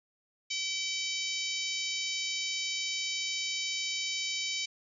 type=harmonic tone with a mistuned harmonic; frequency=766 Hz; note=G5; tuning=40 cents flat; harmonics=3 / 4 / 5 / 6 / 7 / 8 / 9; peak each=-37 / -38 / -39 / -40 / -40 / -41 / -42 dBFS; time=0.5-4.66 s; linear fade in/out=10 ms; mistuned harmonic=9; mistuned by=+29 cents; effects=none